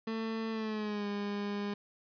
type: tone with pitch glide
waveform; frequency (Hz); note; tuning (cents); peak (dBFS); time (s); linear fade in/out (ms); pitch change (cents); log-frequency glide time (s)
30% pulse; 223.5 to 203.8; A3 to G#3; +27 to -32; -31; 0.07-1.74; 5; -159; 0.51-1.07
effects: resampled to 11025 Hz + 10-bit